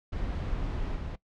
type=noise with level steps; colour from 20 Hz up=brown; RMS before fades=-32 / -35 dBFS; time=0.12-1.16 s; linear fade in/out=10 ms; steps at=0.95 s; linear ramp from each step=20 ms; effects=noise-tail reverb RT60 0.1 s tail -20 dB re dry + low-pass 4000 Hz 12 dB/octave